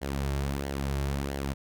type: tone with flanger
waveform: sawtooth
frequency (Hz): 69.3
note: C#2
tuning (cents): 0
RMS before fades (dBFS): -31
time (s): 0.01-1.54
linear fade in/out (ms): 20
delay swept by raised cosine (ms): 0.79 to 4.09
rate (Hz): 1.5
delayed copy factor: -0.55
effects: none